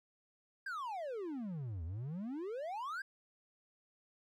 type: exponential two-way sweep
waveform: triangle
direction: down then up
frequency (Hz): 1644 to 77.7 to 1644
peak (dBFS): -37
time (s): 0.66-3.02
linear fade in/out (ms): 5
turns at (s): 1.84
effects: none